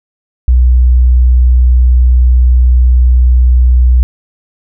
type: tone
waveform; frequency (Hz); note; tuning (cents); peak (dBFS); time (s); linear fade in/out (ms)
sine; 61.9; B1; +5; -3; 0.48-4.03; 0
effects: none